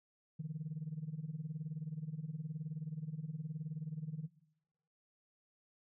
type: tone with tremolo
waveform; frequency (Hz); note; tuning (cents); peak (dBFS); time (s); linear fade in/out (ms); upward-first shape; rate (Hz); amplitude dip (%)
sine; 155.4; D#3; -2; -35; 0.39-4.28; 10; sine; 19; 90
effects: noise-tail reverb RT60 0.9 s tail -21 dB re dry + tanh soft clip ceiling -33 dBFS